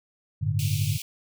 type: chord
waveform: sine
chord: G suspended second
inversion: none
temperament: just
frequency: 98 / 110.25 / 147 Hz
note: G2 / A2 / D3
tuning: 0 / +4 / +2 cents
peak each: -27 dBFS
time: 0.41-0.98 s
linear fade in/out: 20 ms
type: high-pass noise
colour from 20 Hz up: pink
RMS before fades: -36 dBFS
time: 0.59-1.02 s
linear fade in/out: 2 ms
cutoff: 2300 Hz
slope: 96 dB/octave
effects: none